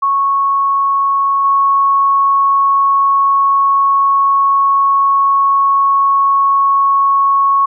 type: tone with level steps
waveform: sine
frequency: 1104 Hz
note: C#6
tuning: 7 cents flat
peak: -10 / -8 dBFS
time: 0.02-7.66 s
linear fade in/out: 10 ms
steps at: 1.44 s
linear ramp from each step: 10 ms
effects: none